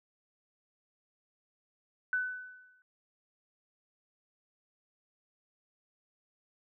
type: tone with exponential decay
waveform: sine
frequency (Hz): 1501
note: F#6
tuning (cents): +24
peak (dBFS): -26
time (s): 2.13-2.82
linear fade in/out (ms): 1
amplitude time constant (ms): 150
effects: none